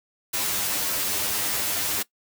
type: noise with comb filter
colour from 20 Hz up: white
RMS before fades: -26 dBFS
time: 0.33-2.03 s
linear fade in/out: 10 ms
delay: 10 ms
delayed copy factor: +0.75
effects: noise-tail reverb RT60 0.1 s tail -20 dB re dry